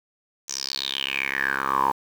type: tone with band-pass filter sweep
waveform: 10% pulse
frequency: 67.8 Hz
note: C#2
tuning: 38 cents flat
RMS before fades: -26 dBFS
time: 0.48-1.92 s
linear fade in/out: 10 ms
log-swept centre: 6300 to 890 Hz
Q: 8
effects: 7-bit